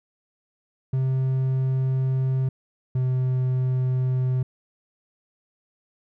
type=tone pair in turn; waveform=triangle; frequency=131.4 / 128.4 Hz; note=C3 / C3; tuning=+8 / -32 cents; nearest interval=unison; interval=40 cents; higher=first; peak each=-18 dBFS; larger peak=neither; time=0.93-2.49 / 2.95-4.43 s; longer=first; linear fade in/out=5 ms; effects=none